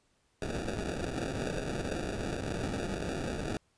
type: noise with sample-and-hold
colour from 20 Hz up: violet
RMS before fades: -35 dBFS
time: 0.42-3.57 s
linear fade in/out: 2 ms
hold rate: 1050 Hz
effects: pink hiss -72 dBFS RMS until 3.77 s + resampled to 22050 Hz